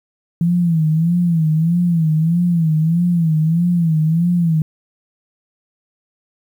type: tone with vibrato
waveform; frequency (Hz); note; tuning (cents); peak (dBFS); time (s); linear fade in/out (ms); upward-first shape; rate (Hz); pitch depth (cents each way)
sine; 165.5; E3; +7; -12; 0.41-4.62; 2; sine; 1.6; 110
effects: 8-bit